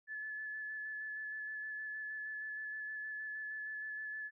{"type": "tone with vibrato", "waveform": "sine", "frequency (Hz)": 1726, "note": "A6", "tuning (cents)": -34, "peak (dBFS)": -40, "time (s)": [0.07, 4.31], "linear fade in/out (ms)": 50, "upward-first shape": "square", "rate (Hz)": 6.4, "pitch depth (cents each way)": 11, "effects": []}